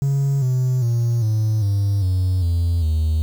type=tone with pitch steps; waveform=triangle; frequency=138.59 / 127.82 / 117.89 / 108.74 / 100.29 / 92.5 / 85.31 / 78.68 Hz; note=C#3 / C3 / A#2 / A2 / G2 / F#2 / F2 / D#2; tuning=0 / -40 / +20 / -20 / +40 / 0 / -40 / +20 cents; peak=-13 dBFS; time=0.02-3.22 s; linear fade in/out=0 ms; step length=400 ms; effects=tanh soft clip ceiling -10 dBFS + 7-bit